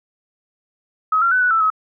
sine tone with pitch steps, 1274 / 1374 / 1503 / 1477 / 1325 / 1278 Hz, D#6 / F6 / F#6 / F#6 / E6 / D#6, +41 / -29 / +27 / -3 / +9 / +46 cents, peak -13 dBFS, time 1.12-1.702 s, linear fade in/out 5 ms, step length 97 ms, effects none

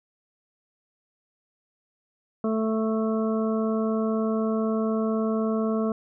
harmonic tone, 220.5 Hz, A3, 4 cents sharp, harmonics 1 / 2 / 3 / 5 / 6, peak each -24 / -28 / -32 / -36 / -39 dBFS, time 2.44-5.92 s, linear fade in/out 2 ms, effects none

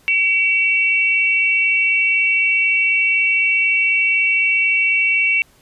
sine tone pair together, 2277 / 2708 Hz, C#7 / E7, +46 / +46 cents, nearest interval minor third, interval 300 cents, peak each -16 dBFS, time 0.08-5.42 s, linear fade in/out 0 ms, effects pink hiss -53 dBFS RMS until 5.61 s + resampled to 32000 Hz

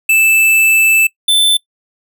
square tone pair in turn, 2637 / 3531 Hz, E7 / A7, 0 / +5 cents, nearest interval perfect fourth, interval 505 cents, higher second, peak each -8 dBFS, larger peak neither, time 0.09-1.07 / 1.28-1.57 s, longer first, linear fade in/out 5 ms, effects noise-tail reverb RT60 0.1 s tail -22 dB re dry

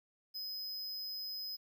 square tone, 5050 Hz, D#8, 25 cents sharp, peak -40 dBFS, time 0.34-1.57 s, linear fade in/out 20 ms, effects 12-bit

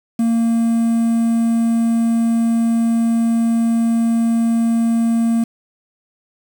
triangle tone with quantisation, 230 Hz, A#3, 23 cents flat, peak -11 dBFS, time 0.19-5.44 s, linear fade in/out 5 ms, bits 6, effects none

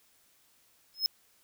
square tone with exponential growth, 5160 Hz, E8, 38 cents flat, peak -21 dBFS, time 0.94-1.06 s, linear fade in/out 0 ms, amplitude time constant 26 ms, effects white hiss -66 dBFS RMS until 1.43 s

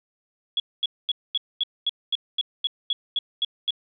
sine tone bursts, 3361 Hz, G#7, 20 cents sharp, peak -20 dBFS, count 13, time 0.57-3.707 s, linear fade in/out 2 ms, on 29 ms, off 230 ms, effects none

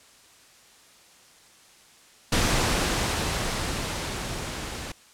pink noise with level ramp, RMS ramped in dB -22 to -35 dBFS, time 2.32-4.92 s, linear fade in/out 5 ms, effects white hiss -54 dBFS RMS until 5.13 s + low-pass 9000 Hz 12 dB/octave

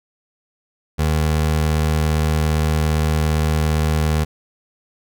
25% pulse tone, 77.5 Hz, D#2, 6 cents flat, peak -12 dBFS, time 0.98-4.25 s, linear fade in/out 20 ms, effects none

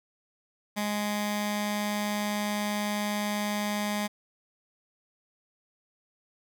15% pulse tone with notch filter, 207.7 Hz, G#3, in tune, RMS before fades -30 dBFS, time 0.76-4.08 s, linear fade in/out 20 ms, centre 440 Hz, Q 1, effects none

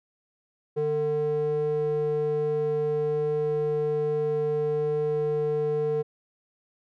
square tone with band-pass filter, 149.9 Hz, D3, 36 cents sharp, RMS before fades -26 dBFS, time 0.76-6.03 s, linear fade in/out 20 ms, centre 400 Hz, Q 6.5, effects none

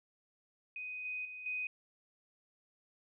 sine tone with level steps, 2500 Hz, D#7, 8 cents sharp, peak -40 / -37 / -44 / -35 dBFS, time 0.76-1.67 s, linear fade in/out 2 ms, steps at 1.05 / 1.25 / 1.46 s, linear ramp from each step 2 ms, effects none

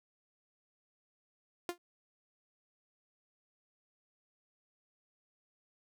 sawtooth tone with exponential decay, 350 Hz, F4, 4 cents sharp, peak -27 dBFS, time 1.69-1.78 s, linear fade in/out 1 ms, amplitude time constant 18 ms, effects none

